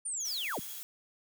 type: linear sweep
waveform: sine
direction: down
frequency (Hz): 9400 to 35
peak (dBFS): -33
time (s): 0.05-0.6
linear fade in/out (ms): 10
type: tone with tremolo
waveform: 15% pulse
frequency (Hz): 3322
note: G#7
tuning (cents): 0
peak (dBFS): -38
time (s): 0.19-0.8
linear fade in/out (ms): 20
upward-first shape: triangle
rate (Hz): 12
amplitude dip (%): 80
type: noise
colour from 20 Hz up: blue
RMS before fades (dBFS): -43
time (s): 0.25-0.83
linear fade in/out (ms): 0
effects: none